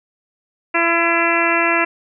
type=harmonic tone; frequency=337.1 Hz; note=E4; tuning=39 cents sharp; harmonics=1 / 2 / 3 / 4 / 5 / 6 / 7 / 8; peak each=-22 / -22 / -22 / -22 / -22 / -22 / -22 / -22 dBFS; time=0.74-1.85 s; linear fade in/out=10 ms; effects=none